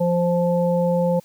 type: harmonic tone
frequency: 174.4 Hz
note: F3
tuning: 2 cents flat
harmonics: 1 / 3 / 5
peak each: -20 / -19 / -29 dBFS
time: 0-1.2 s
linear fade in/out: 10 ms
effects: white hiss -54 dBFS RMS until 1.24 s